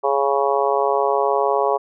harmonic tone, 139 Hz, C#3, 5 cents sharp, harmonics 3 / 4 / 5 / 6 / 7 / 8, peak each -21 / -22 / -23 / -24 / -24 / -25 dBFS, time 0.03-1.78 s, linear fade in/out 20 ms, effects none

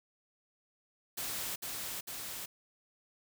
white noise with echo, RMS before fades -38 dBFS, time 1.17-1.56 s, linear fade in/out 10 ms, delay 450 ms, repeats 2, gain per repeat -2 dB, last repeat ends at 2.46 s, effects none

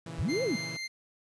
sawtooth chord, A# diminished, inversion none, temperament equal, 116.54 / 138.59 / 164.81 Hz, A#2 / C#3 / E3, 0 / 0 / 0 cents, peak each -42 / -41 / -37 dBFS, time 0.06-0.77 s, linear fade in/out 5 ms
sine linear two-way sweep, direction up then down, 30.44 to 545 to 162.1 Hz, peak -27 dBFS, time 0.18-0.57 s, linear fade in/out 20 ms, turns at 0.43 s
25% pulse tone with tremolo, 2093 Hz, C7, in tune, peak -30 dBFS, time 0.28-0.88 s, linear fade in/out 20 ms, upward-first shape triangle, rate 3.9 Hz, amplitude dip 40%
effects resampled to 22050 Hz + 10-bit

